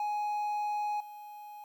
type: tone with level steps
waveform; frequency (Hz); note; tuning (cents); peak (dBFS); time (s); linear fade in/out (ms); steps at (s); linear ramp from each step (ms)
triangle; 835; G#5; +9; -28 / -42; 0-1.64; 2; 1; 5
effects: 10-bit